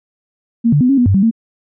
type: tone with pitch steps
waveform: sine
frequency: 232.3 / 146.1 / 250.2 / 274.6 / 244.4 / 97.3 / 193.9 / 226.6 Hz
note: A#3 / D3 / B3 / C#4 / B3 / G2 / G3 / A#3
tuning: -6 / -9 / +23 / -16 / -18 / -12 / -19 / -49 cents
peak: -8 dBFS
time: 0.64-1.312 s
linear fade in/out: 20 ms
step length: 84 ms
effects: none